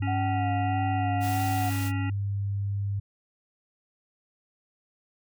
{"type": "tone", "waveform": "sine", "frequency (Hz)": 100.1, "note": "G2", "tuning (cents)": 37, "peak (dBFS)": -26, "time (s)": [0, 3], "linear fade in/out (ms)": 10}
{"type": "harmonic tone", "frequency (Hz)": 277.2, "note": "C#4", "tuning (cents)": 0, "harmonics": [1, 3, 5, 7, 9, 10], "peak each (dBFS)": [-32, -41, -43, -41, -46, -44], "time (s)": [0.02, 2.1], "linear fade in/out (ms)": 5}
{"type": "tone with vibrato", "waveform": "sine", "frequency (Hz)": 740, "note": "F#5", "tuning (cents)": 0, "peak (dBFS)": -28, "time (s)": [0.07, 1.7], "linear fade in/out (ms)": 10, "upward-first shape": "sine", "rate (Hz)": 1.6, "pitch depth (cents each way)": 44}
{"type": "noise", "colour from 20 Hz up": "white", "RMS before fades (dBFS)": -39, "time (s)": [1.2, 1.92], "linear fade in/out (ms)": 50}
{"effects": []}